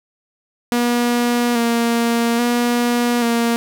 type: tone with vibrato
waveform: sawtooth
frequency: 237 Hz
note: A#3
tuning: 29 cents sharp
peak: -11 dBFS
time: 0.72-3.56 s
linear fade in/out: 0 ms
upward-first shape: square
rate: 0.6 Hz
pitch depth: 25 cents each way
effects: none